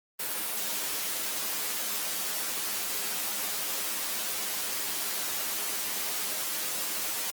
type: noise with comb filter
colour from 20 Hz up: white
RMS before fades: -32 dBFS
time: 0.19-7.31 s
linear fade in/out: 10 ms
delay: 9.6 ms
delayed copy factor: +0.7
effects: high-pass 200 Hz 12 dB/octave + Opus 32 kbps